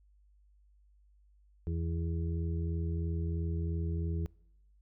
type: harmonic tone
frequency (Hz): 83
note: E2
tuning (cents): +12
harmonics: 1 / 2 / 4 / 5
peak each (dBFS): -32 / -38 / -44 / -46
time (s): 1.67-4.26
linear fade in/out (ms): 0
effects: noise-tail reverb RT60 0.8 s tail -25 dB re dry + added 50 Hz sine -61 dBFS peak until 4.81 s